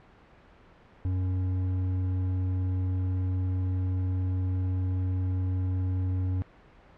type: tone with hard clipping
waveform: triangle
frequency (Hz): 92.5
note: F#2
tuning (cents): 0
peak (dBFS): -27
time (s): 1.05-6.42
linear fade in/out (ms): 0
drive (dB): 10
effects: pink hiss -55 dBFS RMS until 6.97 s + low-pass 2000 Hz 12 dB/octave